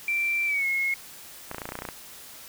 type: tone with pitch glide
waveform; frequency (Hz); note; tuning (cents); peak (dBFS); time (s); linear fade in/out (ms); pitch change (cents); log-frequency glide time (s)
sine; 2349 to 2167; D7 to C#7; 0 to -40; -23; 0.08-0.94; 2; -140; 0.46-0.66
type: clicks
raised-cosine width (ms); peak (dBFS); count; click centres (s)
0.5; -18; 12; 1.514 / 1.546 / 1.583 / 1.618 / 1.655 / 1.69 / 1.721 / 1.754 / 1.789 / 1.821 / 1.852 / 1.888
effects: white hiss -45 dBFS RMS until 2.48 s